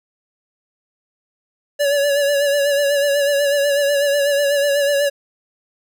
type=tone with vibrato; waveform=square; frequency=569 Hz; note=C#5; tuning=45 cents sharp; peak=-15 dBFS; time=1.79-5.1 s; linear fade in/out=20 ms; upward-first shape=sine; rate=8.1 Hz; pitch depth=42 cents each way; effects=none